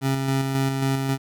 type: tone with tremolo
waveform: 25% pulse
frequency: 135.1 Hz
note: C#3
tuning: 44 cents flat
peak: -16 dBFS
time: 0.01-1.18 s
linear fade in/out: 50 ms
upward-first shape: square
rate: 3.7 Hz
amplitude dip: 35%
effects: none